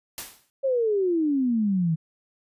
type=noise with exponential decay; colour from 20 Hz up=white; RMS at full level=-31 dBFS; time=0.18-0.5 s; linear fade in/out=0 ms; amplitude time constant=68 ms
type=exponential sweep; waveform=sine; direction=down; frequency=553 to 155.56 Hz; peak=-20 dBFS; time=0.63-1.96 s; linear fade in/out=20 ms
effects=resampled to 32000 Hz